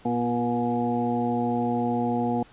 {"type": "harmonic tone with a mistuned harmonic", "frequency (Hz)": 120, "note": "B2", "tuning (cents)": -49, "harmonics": [1, 2, 3, 4, 6, 7], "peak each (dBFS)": [-34, -25, -34, -31, -30, -32], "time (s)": [0.05, 2.43], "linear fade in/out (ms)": 5, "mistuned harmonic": 3, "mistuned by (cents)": -32, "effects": ["pink hiss -53 dBFS RMS until 2.52 s", "resampled to 8000 Hz"]}